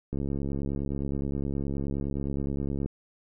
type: click train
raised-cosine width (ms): 3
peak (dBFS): -19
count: 191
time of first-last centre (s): 0.13-2.86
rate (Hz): 69.6
effects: none